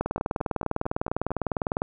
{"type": "two click trains", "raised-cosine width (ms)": 1, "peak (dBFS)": [-23, -11], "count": [6, 37], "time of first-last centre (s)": [[0.18, 1.306], [0.01, 1.819]], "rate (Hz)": [4.44, 19.9], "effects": []}